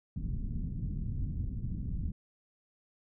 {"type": "low-pass noise", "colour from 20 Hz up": "pink", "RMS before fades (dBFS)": -35, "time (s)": [0.16, 2.12], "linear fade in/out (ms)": 2, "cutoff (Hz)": 200, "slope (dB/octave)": 24, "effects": []}